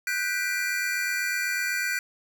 square chord, G major seventh, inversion third, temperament equal with one note detuned, 1480 / 1568 / 1975.5 / 2382 Hz, F#6 / G6 / B6 / D7, 0 / 0 / 0 / +24 cents, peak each -32 dBFS, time 0.07-1.99 s, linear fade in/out 2 ms, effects none

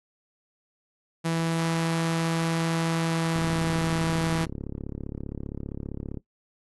sawtooth tone with pitch glide, 164.81 to 163.48 Hz, E3 to E3, 0 to -14 cents, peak -20 dBFS, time 1.24-4.46 s, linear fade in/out 20 ms, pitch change -14 cents, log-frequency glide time 2.86-3.87 s
click train, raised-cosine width 3 ms, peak -21 dBFS, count 100, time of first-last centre 3.36-6.172 s, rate 35.2 Hz
effects noise-tail reverb RT60 0.1 s tail -18 dB re dry + AAC 32 kbps

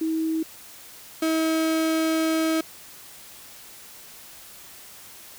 sine / 35% pulse tone pair in turn, 320.6 / 320.6 Hz, E4 / E4, -48 / -48 cents, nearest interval unison, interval 0 cents, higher neither, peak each -22 / -19 dBFS, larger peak second, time 0.01-0.43 / 1.22-2.61 s, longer second, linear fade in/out 5 ms, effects white hiss -45 dBFS RMS until 5.38 s

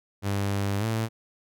sawtooth tone with pitch glide, 99.9 to 112.13 Hz, G2 to A2, +33 to +33 cents, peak -21 dBFS, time 0.22-1.09 s, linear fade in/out 50 ms, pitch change +200 cents, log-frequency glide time 0.79-0.85 s, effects none

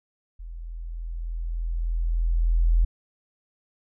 sine tone with level ramp, 41.69 Hz, E1, 20 cents sharp, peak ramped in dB -35 to -15 dBFS, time 0.39-2.85 s, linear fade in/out 10 ms, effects none

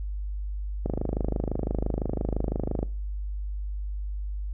click train, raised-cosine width 2 ms, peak -14 dBFS, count 52, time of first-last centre 0.86-2.829 s, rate 25.9 Hz, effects noise-tail reverb RT60 0.4 s tail -22 dB re dry + added 50 Hz sine -29 dBFS peak until 4.53 s

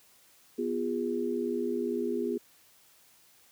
sine chord, F diminished, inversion second, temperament equal with one note detuned, 246.9 / 349.2 / 409.4 Hz, Cb4 / F4 / Ab4, 0 / 0 / -25 cents, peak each -33 / -33 / -32 dBFS, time 0.58-2.38 s, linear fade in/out 10 ms, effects white hiss -61 dBFS RMS until 3.51 s + high-pass 60 Hz 12 dB/octave

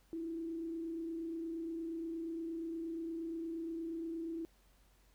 sine tone with frequency modulation, 329.6 Hz, E4, in tune, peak -38 dBFS, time 0.13-4.45 s, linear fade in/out 0 ms, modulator 28.5 Hz, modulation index 0.35, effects added 47 Hz sine -66 dBFS peak until 5.14 s + pink hiss -71 dBFS RMS until 5.14 s

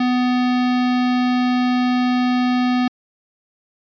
square tone, 249.2 Hz, B3, 16 cents sharp, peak -16 dBFS, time 0-2.88 s, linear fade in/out 5 ms, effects resampled to 11025 Hz

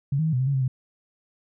sine tone with pitch steps, 139 / 158.3 / 159.5 / 125.9 / 130.8 / 139.9 / 132.8 / 129.1 Hz, C#3 / D#3 / D#3 / B2 / C3 / C#3 / C3 / C3, +5 / +30 / +43 / +34 / 0 / +16 / +26 / -23 cents, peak -20 dBFS, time 0.12-0.68 s, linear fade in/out 5 ms, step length 70 ms, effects none

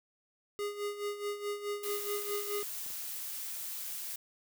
square tone with tremolo, 410.8 Hz, G#4, 19 cents flat, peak -33 dBFS, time 0.59-2.63 s, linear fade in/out 0 ms, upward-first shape sine, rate 4.7 Hz, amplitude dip 70%
blue noise, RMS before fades -40 dBFS, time 1.83-4.16 s, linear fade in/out 5 ms
clicks, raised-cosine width 1 ms, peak -40 dBFS, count 2, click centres 2.864 / 2.904 s
effects none

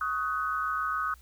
sine tone cluster, 1113 / 1260 / 1493 Hz, C#6 / D#6 / F#6, +7 / +21 / +15 cents, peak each -37 / -29 / -33 dBFS, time 0.01-1.14 s, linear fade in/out 2 ms, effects added 60 Hz sine -52 dBFS peak until 1.21 s + white hiss -61 dBFS RMS until 1.21 s

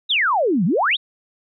sine exponential two-way sweep, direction down then up, 3951 to 157 to 3951 Hz, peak -15 dBFS, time 0.09-0.97 s, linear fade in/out 20 ms, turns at 0.65 s, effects none

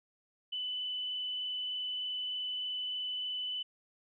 sine tone with frequency modulation, 3000 Hz, F#7, 23 cents sharp, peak -34 dBFS, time 0.52-3.63 s, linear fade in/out 10 ms, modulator 23.3 Hz, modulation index 1.3, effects none

